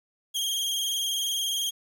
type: tone with vibrato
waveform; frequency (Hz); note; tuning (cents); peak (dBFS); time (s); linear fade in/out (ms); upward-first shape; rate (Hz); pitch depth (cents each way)
sawtooth; 3225; G7; +48; -23; 0.34-1.71; 20; square; 20; 37
effects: 9-bit